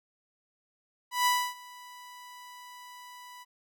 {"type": "tone with ADSR envelope", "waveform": "sawtooth", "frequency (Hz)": 987.8, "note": "B5", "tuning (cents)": 0, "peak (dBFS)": -18, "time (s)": [1.11, 3.45], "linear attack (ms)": 150, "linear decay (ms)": 280, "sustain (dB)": -24, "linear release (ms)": 29, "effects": []}